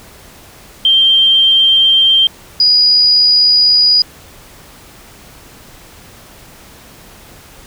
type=tone pair in turn; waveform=sine; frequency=3156 / 4912 Hz; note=G7 / D#8; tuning=+11 / -23 cents; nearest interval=minor sixth; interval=766 cents; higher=second; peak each=-6 dBFS; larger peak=neither; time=0.85-2.27 / 2.6-4.02 s; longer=neither; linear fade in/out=2 ms; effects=pink hiss -39 dBFS RMS until 7.66 s